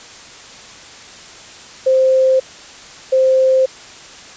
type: tone pair in turn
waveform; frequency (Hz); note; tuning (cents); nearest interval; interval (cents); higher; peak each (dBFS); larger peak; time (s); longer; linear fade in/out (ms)
sine; 523.3 / 523.3; C5 / C5; 0 / 0; unison; 0; neither; -9; neither; 1.86-2.4 / 3.12-3.66; neither; 10
effects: white hiss -37 dBFS RMS until 4.36 s + resampled to 16000 Hz